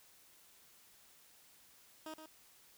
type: tone with echo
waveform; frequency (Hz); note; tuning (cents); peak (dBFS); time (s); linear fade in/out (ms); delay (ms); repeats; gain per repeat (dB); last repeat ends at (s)
15% pulse; 313.8; D#4; +15; -38; 2.06-2.14; 2; 120; 1; -7; 2.26
effects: white hiss -64 dBFS RMS until 2.77 s